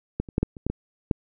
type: clicks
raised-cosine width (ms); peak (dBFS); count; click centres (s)
3; -12 / -26 / -9 / -8 / -27 / -12 / -14 / -7; 8; 0.2 / 0.288 / 0.381 / 0.43 / 0.568 / 0.666 / 0.7 / 1.112
effects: none